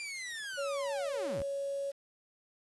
sawtooth linear sweep, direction down, 2399 to 55.4 Hz, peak -35 dBFS, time 0-1.42 s, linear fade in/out 0 ms
sine tone with pitch glide, 560 to 556.5 Hz, C#5 to C#5, +18 to +7 cents, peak -33 dBFS, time 0.57-1.92 s, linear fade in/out 20 ms, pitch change -11 cents, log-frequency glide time 1.09-1.45 s
effects resampled to 24000 Hz + 9-bit

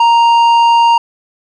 sine tone with tanh clipping, 932.3 Hz, A#5, in tune, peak -7 dBFS, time 0-0.98 s, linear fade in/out 5 ms, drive 9 dB, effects none

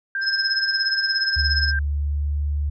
sine tone with vibrato, 1582 Hz, G6, 15 cents sharp, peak -22 dBFS, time 0.15-1.79 s, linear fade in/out 2 ms, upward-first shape triangle, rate 14 Hz, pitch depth 9 cents each way
sine tone with tremolo, 5140 Hz, E8, 45 cents flat, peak -18 dBFS, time 0.21-1.73 s, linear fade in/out 50 ms, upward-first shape sine, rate 17 Hz, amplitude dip 85%
sine tone with pitch glide, 72 to 72.92 Hz, D2 to D2, -34 to -12 cents, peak -20 dBFS, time 1.36-2.7 s, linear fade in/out 10 ms, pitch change +22 cents, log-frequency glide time 1.59-2.38 s
effects none

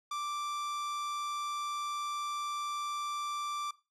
45% pulse tone, 1174.7 Hz, D6, in tune, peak -34 dBFS, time 0.11-3.71 s, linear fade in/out 5 ms, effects noise-tail reverb RT60 0.3 s tail -19 dB re dry + low-pass 8000 Hz 12 dB/octave

